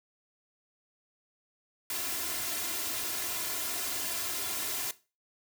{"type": "noise with comb filter", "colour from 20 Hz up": "white", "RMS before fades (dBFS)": -34, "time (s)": [1.9, 4.91], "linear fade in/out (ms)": 2, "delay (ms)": 2.9, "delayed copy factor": 0.7, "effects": ["noise-tail reverb RT60 0.3 s tail -17 dB re dry", "high-pass 80 Hz 12 dB/octave"]}